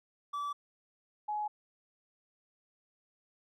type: tone pair in turn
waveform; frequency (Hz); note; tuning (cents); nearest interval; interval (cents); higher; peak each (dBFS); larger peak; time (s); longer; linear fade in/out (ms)
triangle / sine; 1155 / 842.2; D6 / G#5; -29 / +24; perfect fourth; 547; first; -32 / -32; neither; 0.33-0.53 / 1.28-1.48; neither; 10
effects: none